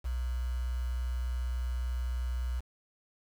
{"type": "tone with quantisation", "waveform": "sine", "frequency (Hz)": 61.74, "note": "B1", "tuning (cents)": 0, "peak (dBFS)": -30, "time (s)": [0.04, 2.61], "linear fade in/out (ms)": 20, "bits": 8, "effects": []}